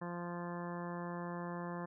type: harmonic tone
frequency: 174 Hz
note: F3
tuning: 6 cents flat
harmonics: 1 / 2 / 3 / 4 / 5 / 6 / 7 / 8 / 9 / 10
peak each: -42 / -47 / -48 / -51 / -51 / -48 / -56 / -58 / -58 / -54 dBFS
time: 0.01-1.86 s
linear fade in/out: 10 ms
effects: none